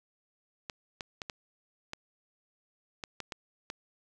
clicks, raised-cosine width 0.2 ms, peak -20 dBFS, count 9, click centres 0.698 / 1.008 / 1.218 / 1.298 / 1.934 / 3.038 / 3.203 / 3.322 / 3.701 s, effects none

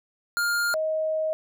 square / sine tone pair in turn, 1408 / 629.2 Hz, F6 / D#5, +14 / +19 cents, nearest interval octave + major second, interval 1395 cents, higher first, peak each -23 dBFS, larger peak neither, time 0.37-0.74 / 0.74-1.33 s, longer second, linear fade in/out 0 ms, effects none

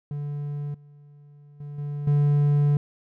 triangle tone with level steps, 145.3 Hz, D3, 18 cents flat, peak -26 / -45 / -32 / -26 / -15 dBFS, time 0.11-2.77 s, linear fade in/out 2 ms, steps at 0.74 / 1.6 / 1.78 / 2.07 s, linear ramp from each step 5 ms, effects none

